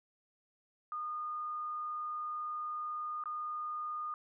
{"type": "tone with dropouts", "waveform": "sine", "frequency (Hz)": 1223, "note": "D#6", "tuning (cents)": -30, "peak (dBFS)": -36, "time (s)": [0.92, 4.14], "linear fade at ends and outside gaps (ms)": 1, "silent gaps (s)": [3.238, 3.257], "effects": []}